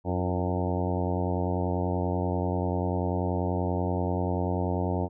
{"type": "harmonic tone with a mistuned harmonic", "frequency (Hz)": 90.3, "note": "F#2", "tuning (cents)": -42, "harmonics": [1, 2, 3, 4, 5, 6, 7, 8, 9, 10], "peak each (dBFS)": [-29, -32, -34, -35, -36, -37, -37, -38, -39, -39], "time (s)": [0.04, 5.09], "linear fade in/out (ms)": 50, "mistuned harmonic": 4, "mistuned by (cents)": -49, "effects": []}